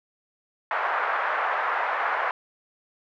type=band-pass noise; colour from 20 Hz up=white; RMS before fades=-26 dBFS; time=0.71-2.31 s; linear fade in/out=2 ms; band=630 to 1600 Hz; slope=24 dB/octave; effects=none